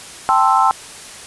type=chord; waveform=sine; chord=A minor seventh; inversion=third; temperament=equal; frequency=784 / 880 / 1046.5 / 1318.5 Hz; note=G5 / A5 / C6 / E6; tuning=0 / 0 / 0 / 0 cents; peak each=-16 dBFS; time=0.29-0.71 s; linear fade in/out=0 ms; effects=white hiss -35 dBFS RMS until 1.26 s + resampled to 24000 Hz